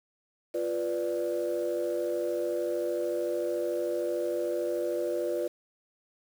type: chord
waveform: sine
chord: B diminished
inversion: second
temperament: equal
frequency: 349.2 / 493.9 / 587.3 Hz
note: F4 / B4 / D5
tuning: 0 / 0 / 0 cents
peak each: -31 dBFS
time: 0.54-5.48 s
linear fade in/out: 10 ms
effects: tanh soft clip ceiling -21 dBFS + 8-bit